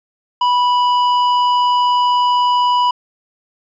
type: tone with hard clipping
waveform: sine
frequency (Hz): 984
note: B5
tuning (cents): -7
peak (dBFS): -13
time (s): 0.41-2.91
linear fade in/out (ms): 5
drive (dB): 8
effects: resampled to 16000 Hz